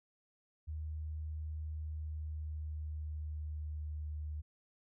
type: tone with pitch glide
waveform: sine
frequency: 77.4 to 75.81 Hz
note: D#2 to D#2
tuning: -9 to -44 cents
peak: -38 dBFS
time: 0.67-4.42 s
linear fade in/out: 20 ms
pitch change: -35 cents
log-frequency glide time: 1.7-4.16 s
effects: none